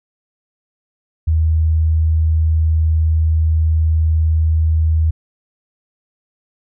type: tone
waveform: sine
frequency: 79.6 Hz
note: D#2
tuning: 40 cents sharp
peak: -11 dBFS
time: 1.27-5.11 s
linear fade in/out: 10 ms
effects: none